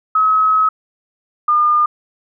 sine tone pair in turn, 1280 / 1210.8 Hz, D#6 / D#6, +49 / -48 cents, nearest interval minor second, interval 97 cents, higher first, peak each -10 dBFS, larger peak neither, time 0.15-0.69 / 1.48-1.86 s, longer first, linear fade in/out 5 ms, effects none

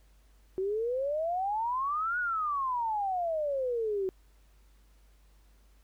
sine exponential two-way sweep, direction up then down, 370 to 1480 to 370 Hz, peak -28 dBFS, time 0.58-4.09 s, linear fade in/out 0 ms, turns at 2.19 s, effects added 50 Hz sine -58 dBFS peak until 5.83 s + pink hiss -69 dBFS RMS until 5.83 s

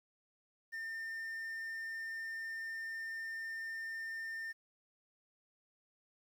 triangle tone with quantisation, 1806 Hz, A6, 45 cents sharp, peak -38 dBFS, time 0.72-4.53 s, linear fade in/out 20 ms, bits 11, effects none

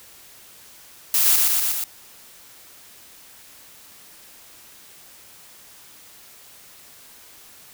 blue noise with echo, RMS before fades -18 dBFS, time 1.14-1.36 s, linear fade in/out 2 ms, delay 120 ms, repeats 4, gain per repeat -2 dB, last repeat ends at 1.84 s, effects white hiss -47 dBFS RMS until 7.73 s

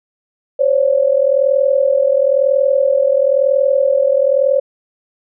sine tone pair together, 527 / 568 Hz, C5 / C#5, +12 / +42 cents, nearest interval minor second, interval 130 cents, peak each -13 dBFS, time 0.59-4.6 s, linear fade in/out 10 ms, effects none

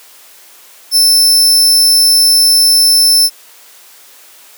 sawtooth tone, 5300 Hz, E8, 9 cents sharp, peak -3 dBFS, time 0.91-3.3 s, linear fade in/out 50 ms, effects white hiss -40 dBFS RMS until 4.57 s + high-pass 400 Hz 12 dB/octave

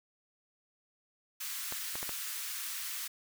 white high-pass noise, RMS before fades -39 dBFS, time 1.4-3.08 s, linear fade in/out 10 ms, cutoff 1200 Hz, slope 24 dB/octave
clicks, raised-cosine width 0.5 ms, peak -24 dBFS, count 4, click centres 1.724 / 1.955 / 2.029 / 2.093 s
effects none

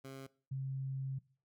15% pulse / sine tone pair in turn, 134.7 / 134 Hz, C#3 / C3, -49 / +42 cents, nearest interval unison, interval 9 cents, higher first, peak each -40 / -36 dBFS, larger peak second, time 0.04-0.27 / 0.51-1.19 s, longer second, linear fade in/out 10 ms, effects noise-tail reverb RT60 0.4 s tail -20 dB re dry

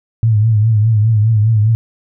sine tone with vibrato, 109.2 Hz, A2, 13 cents flat, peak -8 dBFS, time 0.23-1.75 s, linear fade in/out 0 ms, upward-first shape triangle, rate 4.9 Hz, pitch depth 98 cents each way, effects none

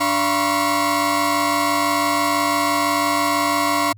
35% pulse tone cluster, 292.2 / 684 / 969 / 1067 / 1113 Hz, D4 / F5 / B5 / C6 / C#6, -9 / -36 / -33 / +34 / +7 cents, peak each -22 dBFS, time 0-3.93 s, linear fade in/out 10 ms, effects added 104 Hz sine -41 dBFS peak until 3.97 s

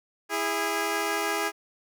10% pulse tone pair together, 329.6 / 410.5 Hz, E4 / G#4, 0 / -20 cents, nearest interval major third, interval 380 cents, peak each -22 / -19 dBFS, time 0.29-1.52 s, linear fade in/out 50 ms, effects none

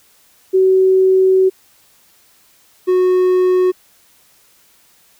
sine / triangle tone pair in turn, 377.4 / 366.9 Hz, F#4 / F#4, +34 / -15 cents, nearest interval unison, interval 49 cents, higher first, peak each -8 dBFS, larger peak neither, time 0.53-1.5 / 2.87-3.72 s, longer first, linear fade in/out 20 ms, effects white hiss -52 dBFS RMS until 5.19 s

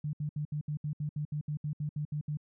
sine tone bursts, 149.1 Hz, D3, 27 cents sharp, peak -31 dBFS, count 15, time 0.04-2.372 s, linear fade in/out 5 ms, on 92 ms, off 68 ms, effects none

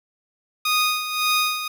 15% pulse tone with tremolo, 1239 Hz, D#6, 8 cents flat, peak -11 dBFS, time 0.65-1.68 s, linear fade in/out 5 ms, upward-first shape sine, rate 1.8 Hz, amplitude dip 65%, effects none

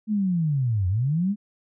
sine linear two-way sweep, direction down then up, 220 to 87.4 to 213.6 Hz, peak -20 dBFS, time 0.07-1.36 s, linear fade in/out 50 ms, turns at 0.88 s, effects none

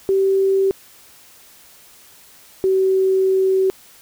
sine tone pair in turn, 387.2 / 380.5 Hz, G4 / F#4, -21 / +48 cents, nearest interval unison, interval 31 cents, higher first, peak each -13 dBFS, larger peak neither, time 0.09-0.71 / 2.64-3.7 s, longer second, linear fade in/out 0 ms, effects white hiss -47 dBFS RMS until 4.01 s

